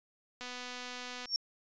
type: click train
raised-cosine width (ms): 0.2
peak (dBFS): -26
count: 211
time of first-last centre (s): 0.41-1.257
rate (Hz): 248
type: tone with exponential growth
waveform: sine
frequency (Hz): 5490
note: F8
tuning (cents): -31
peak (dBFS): -24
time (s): 1.23-1.36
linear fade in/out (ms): 1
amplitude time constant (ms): 28
effects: resampled to 16000 Hz